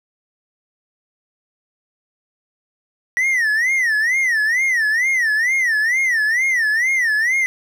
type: tone with vibrato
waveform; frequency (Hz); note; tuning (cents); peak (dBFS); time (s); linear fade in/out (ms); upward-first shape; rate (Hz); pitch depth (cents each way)
triangle; 1910; A#6; +42; -13; 3.17-7.46; 0; sine; 2.2; 200
effects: none